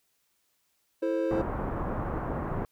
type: chord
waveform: triangle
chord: A minor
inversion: second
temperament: just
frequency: 330 / 440 / 528 Hz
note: E4 / A4 / C5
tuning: +2 / 0 / +16 cents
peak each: -27 / -32 / -27 dBFS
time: 1.02-1.42 s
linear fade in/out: 10 ms
type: low-pass noise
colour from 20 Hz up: pink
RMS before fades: -32 dBFS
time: 1.31-2.65 s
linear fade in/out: 0 ms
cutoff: 1300 Hz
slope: 24 dB/octave
effects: white hiss -73 dBFS RMS until 2.71 s